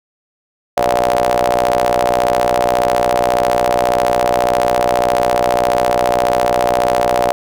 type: ring-modulated tone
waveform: sawtooth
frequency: 61.74 Hz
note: B1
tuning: in tune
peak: -5 dBFS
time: 0.77-7.32 s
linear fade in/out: 0 ms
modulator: 641 Hz
effects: none